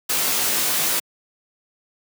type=noise with comb filter; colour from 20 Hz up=white; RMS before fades=-21 dBFS; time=0.09-1 s; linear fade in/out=10 ms; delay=17 ms; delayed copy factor=-0.65; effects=high-pass 150 Hz 12 dB/octave